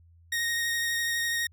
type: tone with vibrato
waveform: sawtooth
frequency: 1864.7 Hz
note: A#6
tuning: in tune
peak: -23 dBFS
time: 0.32-1.47 s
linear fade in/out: 5 ms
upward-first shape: triangle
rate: 12 Hz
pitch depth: 16 cents each way
effects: added 84 Hz sine -54 dBFS peak until 1.52 s